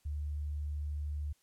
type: tone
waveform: sine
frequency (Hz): 73.9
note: D2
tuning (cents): +11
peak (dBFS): -34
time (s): 0.05-1.33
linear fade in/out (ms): 10
effects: white hiss -72 dBFS RMS until 1.42 s + low-pass 12000 Hz 12 dB/octave